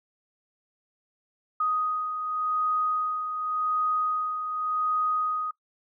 sine beating tone pair, 1248 / 1248.88 Hz, D#6 / D#6, +5 / +6 cents, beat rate 0.88 Hz, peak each -25 / -34 dBFS, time 1.6-5.51 s, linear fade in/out 5 ms, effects noise-tail reverb RT60 0.1 s tail -22 dB re dry

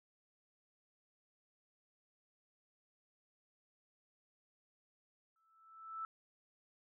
sine tone with exponential growth, 1318.5 Hz, E6, in tune, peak -38 dBFS, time 5.36-6.05 s, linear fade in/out 1 ms, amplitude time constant 150 ms, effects none

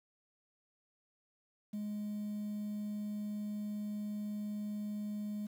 sine tone, 208.7 Hz, G#3, 9 cents sharp, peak -34 dBFS, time 1.73-5.47 s, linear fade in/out 10 ms, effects tanh soft clip ceiling -36 dBFS + 10-bit

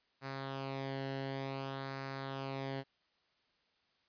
sawtooth tone with flanger, 135.4 Hz, C#3, 40 cents flat, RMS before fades -41 dBFS, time 0.21-2.84 s, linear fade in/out 50 ms, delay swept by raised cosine 0.31 to 0.84 ms, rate 0.55 Hz, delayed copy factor -0.6, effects white hiss -75 dBFS RMS until 4.08 s + resampled to 11025 Hz

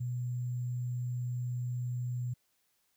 sine tone with sample-and-hold, 123.47 Hz, B2, in tune, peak -32 dBFS, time 0-2.34 s, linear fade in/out 10 ms, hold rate 7350 Hz, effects white hiss -75 dBFS RMS until 2.96 s

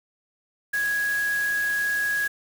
sine tone in noise, 1661.2 Hz, G#6, in tune, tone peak -22 dBFS, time 0.73-2.28 s, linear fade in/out 10 ms, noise white, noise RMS -37 dBFS, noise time 0.73-2.28 s, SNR +12 dB, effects none

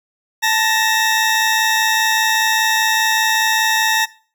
20% pulse tone pair together, 883 / 1871 Hz, A5 / A#6, +6 / +6 cents, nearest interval octave + minor second, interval 1300 cents, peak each -12 dBFS, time 0.42-4.06 s, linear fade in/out 20 ms, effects noise-tail reverb RT60 0.4 s tail -19 dB re dry

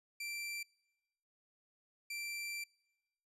sawtooth tone bursts at uneven times, 2349 Hz, D7, in tune, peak -37 dBFS, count 2, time 0.2-0.63 / 2.1-2.64 s, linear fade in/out 5 ms, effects noise-tail reverb RT60 1.0 s tail -25 dB re dry + resampled to 32000 Hz

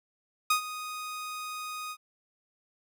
sawtooth tone with ADSR envelope, 1244.5 Hz, D#6, in tune, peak -17 dBFS, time 0.5-1.97 s, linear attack 6 ms, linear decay 100 ms, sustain -15 dB, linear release 59 ms, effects none

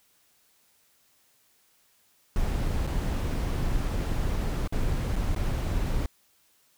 brown noise with dropouts, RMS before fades -27 dBFS, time 2.36-6.06 s, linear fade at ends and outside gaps 1 ms, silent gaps 2.868-2.874 / 4.676-4.724 / 5.158-5.162 / 5.349-5.361 s, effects white hiss -65 dBFS RMS until 6.77 s

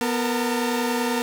sawtooth tone cluster, 245.3 / 460.2 / 902 Hz, B3 / A#4 / A5, -12 / -22 / +43 cents, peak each -20 / -23 / -26 dBFS, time 0.01-1.22 s, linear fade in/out 0 ms, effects none

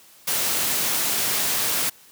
white noise, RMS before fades -23 dBFS, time 0.27-1.9 s, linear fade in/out 10 ms, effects white hiss -51 dBFS RMS until 2.11 s + high-pass 100 Hz 12 dB/octave

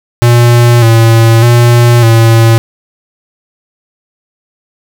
square tone with vibrato, 116.8 Hz, A#2, 4 cents sharp, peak -3 dBFS, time 0.22-2.58 s, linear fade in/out 0 ms, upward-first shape square, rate 0.83 Hz, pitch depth 41 cents each way, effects none

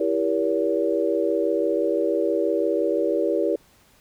sine chord, E diminished seventh, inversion none, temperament just, 329.6 / 395.6 / 474.7 / 569.6 Hz, E4 / G4 / Bb4 / Db5, 0 / +16 / +31 / +47 cents, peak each -25 dBFS, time 0-3.56 s, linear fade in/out 5 ms, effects pink hiss -57 dBFS RMS until 4 s

